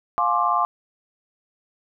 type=chord; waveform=sine; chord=D half-diminished seventh; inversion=first; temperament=just; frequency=704.8 / 845.8 / 1057.2 / 1174.7 Hz; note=F5 / Ab5 / C6 / D6; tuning=+16 / +31 / +18 / 0 cents; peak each=-24 / -26 / -22 / -22 dBFS; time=0.18-0.65 s; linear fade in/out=0 ms; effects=none